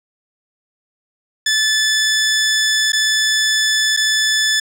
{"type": "tone with dropouts", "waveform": "15% pulse", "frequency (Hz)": 1741, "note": "A6", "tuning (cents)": -19, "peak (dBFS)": -7, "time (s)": [1.46, 4.6], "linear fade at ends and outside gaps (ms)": 5, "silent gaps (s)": [[2.921, 2.931], [3.966, 3.972]], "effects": ["low-pass 11000 Hz 12 dB/octave"]}